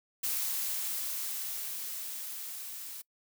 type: noise with level ramp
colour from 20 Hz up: blue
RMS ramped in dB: -32 to -43 dBFS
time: 0.23-3.02 s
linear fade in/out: 10 ms
effects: noise-tail reverb RT60 0.1 s tail -24 dB re dry